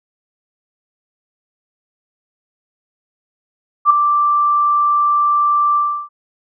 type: tone with ADSR envelope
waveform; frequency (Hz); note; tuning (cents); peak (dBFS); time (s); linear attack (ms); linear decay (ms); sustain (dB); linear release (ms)
sine; 1174.7; D6; 0; -3; 3.85-6.09; 53; 4; -8; 330
effects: none